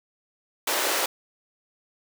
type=high-pass noise; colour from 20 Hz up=pink; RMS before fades=-25 dBFS; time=0.67-1.06 s; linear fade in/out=5 ms; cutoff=380 Hz; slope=24 dB/octave; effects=none